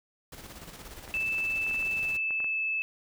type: noise with tremolo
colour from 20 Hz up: pink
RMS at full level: -44 dBFS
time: 0.32-2.17 s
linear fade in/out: 5 ms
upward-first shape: square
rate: 17 Hz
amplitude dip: 45%
type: clicks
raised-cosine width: 0.5 ms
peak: -29 dBFS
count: 10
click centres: 1.078 / 1.169 / 1.384 / 1.666 / 1.711 / 1.744 / 1.827 / 2.307 / 2.403 / 2.444 s
type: tone with pitch glide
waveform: sine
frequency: 2637 to 2616 Hz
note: E7 to E7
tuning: 0 to -14 cents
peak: -27 dBFS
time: 1.14-2.82 s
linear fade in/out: 0 ms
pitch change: -14 cents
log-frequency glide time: 1.89-2.61 s
effects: none